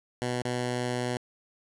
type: tone with dropouts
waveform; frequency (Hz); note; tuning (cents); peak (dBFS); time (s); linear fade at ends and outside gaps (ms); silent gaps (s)
10% pulse; 123.47; B2; 0; -20; 0.22-1.17; 0; 0.42-0.452
effects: resampled to 24000 Hz + 10-bit